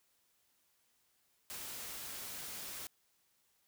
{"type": "noise", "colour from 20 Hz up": "white", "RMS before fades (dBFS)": -45, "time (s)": [1.5, 2.87], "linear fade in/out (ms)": 0, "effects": ["white hiss -75 dBFS RMS until 3.67 s"]}